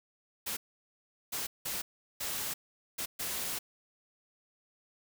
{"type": "noise bursts at uneven times", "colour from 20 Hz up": "white", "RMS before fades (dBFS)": -36, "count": 6, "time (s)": [[0.46, 0.57], [1.32, 1.47], [1.65, 1.82], [2.2, 2.54], [2.98, 3.06], [3.19, 3.59]], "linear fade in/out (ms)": 10, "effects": []}